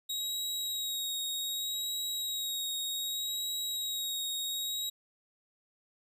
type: tone with vibrato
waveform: sawtooth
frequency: 3800 Hz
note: A#7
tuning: 33 cents sharp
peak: -30 dBFS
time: 0.09-4.9 s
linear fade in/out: 10 ms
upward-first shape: sine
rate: 0.65 Hz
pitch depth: 20 cents each way
effects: none